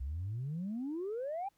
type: exponential sweep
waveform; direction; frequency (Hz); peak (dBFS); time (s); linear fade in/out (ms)
sine; up; 62.3 to 821; -34; 0-1.49; 10
effects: tanh soft clip ceiling -32 dBFS + pink hiss -75 dBFS RMS until 1.57 s